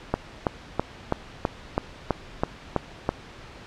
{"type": "click train", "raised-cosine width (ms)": 1, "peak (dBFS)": -7, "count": 10, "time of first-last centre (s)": [0.14, 3.091], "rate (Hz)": 3.05, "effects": ["pink hiss -44 dBFS RMS until 3.66 s", "low-pass 4000 Hz 12 dB/octave"]}